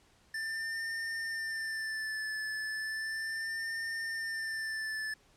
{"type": "tone with vibrato", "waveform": "square", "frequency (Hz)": 1775, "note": "A6", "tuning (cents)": 15, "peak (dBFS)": -35, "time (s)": [0.34, 5.14], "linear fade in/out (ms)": 5, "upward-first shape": "sine", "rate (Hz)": 0.35, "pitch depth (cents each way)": 36, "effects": ["pink hiss -65 dBFS RMS until 5.36 s", "low-pass 9000 Hz 12 dB/octave"]}